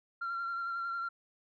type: tone with vibrato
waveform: sine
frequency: 1373 Hz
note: F6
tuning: 30 cents flat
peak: -32 dBFS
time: 0.21-1.09 s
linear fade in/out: 10 ms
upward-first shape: sine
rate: 11 Hz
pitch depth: 23 cents each way
effects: tanh soft clip ceiling -31 dBFS